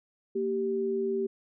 sine tone pair together, 231.8 / 389.8 Hz, A#3 / G4, -10 / -10 cents, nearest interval major sixth, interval 900 cents, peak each -34 / -27 dBFS, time 0.35-1.27 s, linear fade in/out 10 ms, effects none

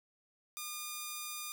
5% pulse tone, 1211 Hz, D#6, 47 cents flat, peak -28 dBFS, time 0.57-1.52 s, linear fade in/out 0 ms, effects none

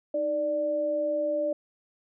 sine tone pair together, 311.1 / 589 Hz, D#4 / D5, 0 / +5 cents, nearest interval major seventh, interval 1105 cents, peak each -34 / -25 dBFS, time 0.14-1.53 s, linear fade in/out 5 ms, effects none

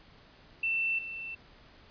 sine tone pair in turn, 2679 / 2679 Hz, E7 / E7, +27 / +27 cents, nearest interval unison, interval 0 cents, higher neither, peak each -27 / -37 dBFS, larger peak first, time 0.63-0.99 / 0.99-1.35 s, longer neither, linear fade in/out 5 ms, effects pink hiss -57 dBFS RMS until 1.9 s + resampled to 11025 Hz

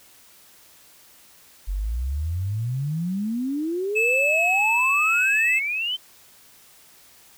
sine exponential sweep, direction up, 44.54 to 3136 Hz, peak -23 dBFS, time 1.67-5.97 s, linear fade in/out 20 ms
triangle tone with vibrato, 2599 Hz, E7, 25 cents flat, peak -17 dBFS, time 3.95-5.6 s, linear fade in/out 20 ms, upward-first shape sine, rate 1.4 Hz, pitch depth 15 cents each way
effects white hiss -52 dBFS RMS until 7.37 s

